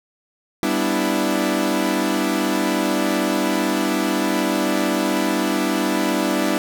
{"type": "chord", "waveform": "sawtooth", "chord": "E minor seventh", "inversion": "first", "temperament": "equal", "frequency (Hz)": [196, 246.9, 293.7, 329.6], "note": ["G3", "B3", "D4", "E4"], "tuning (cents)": [0, 0, 0, 0], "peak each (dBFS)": [-21, -21, -19, -19], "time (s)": [0.63, 6.58], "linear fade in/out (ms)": 0, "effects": []}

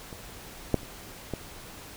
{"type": "clicks", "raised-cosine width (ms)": 2, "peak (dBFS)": [-28, -8, -30, -17], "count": 4, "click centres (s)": [0.128, 0.743, 0.832, 1.337], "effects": ["pink hiss -45 dBFS RMS until 1.96 s"]}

